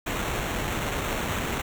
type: noise with sample-and-hold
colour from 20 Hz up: pink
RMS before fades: -29 dBFS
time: 0.06-1.62 s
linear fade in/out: 10 ms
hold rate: 4900 Hz
effects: none